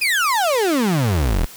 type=exponential sweep; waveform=35% pulse; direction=down; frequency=2573 to 35.49 Hz; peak=-14 dBFS; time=0.01-1.46 s; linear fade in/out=10 ms; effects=white hiss -40 dBFS RMS until 1.56 s